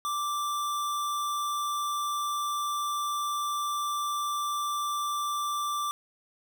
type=tone; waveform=square; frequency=1174.7 Hz; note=D6; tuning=in tune; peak=-29 dBFS; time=0.05-5.91 s; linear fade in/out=0 ms; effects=none